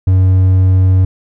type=tone; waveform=triangle; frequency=93.5 Hz; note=F#2; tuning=19 cents sharp; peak=-4 dBFS; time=0.07-1.05 s; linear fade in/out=5 ms; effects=none